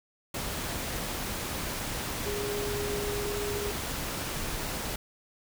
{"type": "tone in noise", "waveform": "sine", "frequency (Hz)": 410.6, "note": "G#4", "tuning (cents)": -20, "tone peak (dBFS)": -32, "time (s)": [2.26, 3.71], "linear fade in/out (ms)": 5, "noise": "pink", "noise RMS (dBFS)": -34, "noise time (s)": [0.34, 4.96], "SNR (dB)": -1, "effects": []}